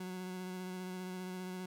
30% pulse tone with vibrato, 183.9 Hz, F#3, 10 cents flat, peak -38 dBFS, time 0-1.66 s, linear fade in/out 5 ms, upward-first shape square, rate 15 Hz, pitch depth 14 cents each way, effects none

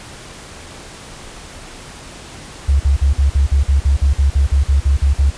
sine tone bursts, 69.3 Hz, C#2, in tune, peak -9 dBFS, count 16, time 2.68-5.305 s, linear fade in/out 10 ms, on 120 ms, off 47 ms, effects pink hiss -35 dBFS RMS until 5.37 s + resampled to 22050 Hz

